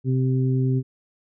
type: harmonic tone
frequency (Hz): 130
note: C3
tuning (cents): -11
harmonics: 1 / 2 / 3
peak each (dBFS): -19 / -26 / -30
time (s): 0.04-0.83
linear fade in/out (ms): 50
effects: none